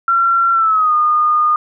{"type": "tone with pitch glide", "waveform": "sine", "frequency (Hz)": [1364, 1222.2], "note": ["F6", "D#6"], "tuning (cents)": [-41, -31], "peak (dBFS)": -10, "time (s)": [0.08, 1.56], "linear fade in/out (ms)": 2, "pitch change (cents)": -190, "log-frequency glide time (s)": [0.53, 0.94], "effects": []}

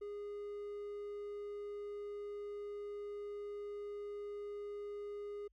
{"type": "tone", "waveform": "triangle", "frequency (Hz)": 410.8, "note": "G#4", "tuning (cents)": -19, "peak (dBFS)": -40, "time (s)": [0.01, 5.48], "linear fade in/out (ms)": 10, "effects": ["added 50 Hz sine -70 dBFS peak until 5.52 s"]}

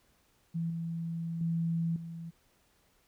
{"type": "tone with level steps", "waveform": "sine", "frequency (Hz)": 166.3, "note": "E3", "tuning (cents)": 16, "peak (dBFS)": [-30, -33, -28, -39], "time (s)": [0.54, 2.31], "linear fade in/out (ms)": 20, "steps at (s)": [0.7, 1.41, 1.96], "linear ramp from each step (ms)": 2, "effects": ["pink hiss -69 dBFS RMS until 3.07 s"]}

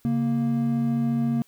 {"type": "tone pair together", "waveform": "triangle", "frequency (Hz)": [138.59, 233.1], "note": ["C#3", "A#3"], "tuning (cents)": [0, 0], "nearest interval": "major sixth", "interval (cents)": 900, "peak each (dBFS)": [-25, -20], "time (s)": [0.05, 1.42], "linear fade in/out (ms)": 0, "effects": ["white hiss -61 dBFS RMS until 1.47 s"]}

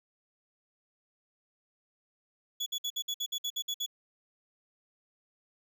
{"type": "tone bursts", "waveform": "35% pulse", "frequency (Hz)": 3395, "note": "G#7", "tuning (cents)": 37, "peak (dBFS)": -29, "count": 11, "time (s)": [2.6, 3.863], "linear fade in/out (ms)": 10, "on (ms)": 63, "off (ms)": 57, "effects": []}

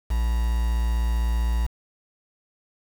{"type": "tone with quantisation", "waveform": "triangle", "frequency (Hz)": 57.8, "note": "A#1", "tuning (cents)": -14, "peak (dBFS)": -18, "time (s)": [0.1, 1.67], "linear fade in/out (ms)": 10, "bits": 6, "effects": []}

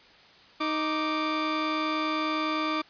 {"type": "tone pair together", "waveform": "sawtooth", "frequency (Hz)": [311.1, 1174.6], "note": ["D#4", "D6"], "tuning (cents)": [0, 0], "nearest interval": "octave + major seventh", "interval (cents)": 2300, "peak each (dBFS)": -25, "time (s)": [0.6, 2.82], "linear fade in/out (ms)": 10, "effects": ["white hiss -54 dBFS RMS until 2.89 s", "resampled to 11025 Hz"]}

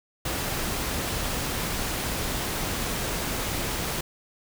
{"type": "noise", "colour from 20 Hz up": "pink", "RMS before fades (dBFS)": -29, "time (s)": [0.25, 4.01], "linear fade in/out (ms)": 5, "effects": []}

